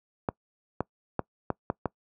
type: clicks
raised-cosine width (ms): 1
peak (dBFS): -12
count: 6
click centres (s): 0.288 / 0.806 / 1.193 / 1.503 / 1.701 / 1.857
effects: noise-tail reverb RT60 0.1 s tail -24 dB re dry + high-pass 80 Hz 12 dB/octave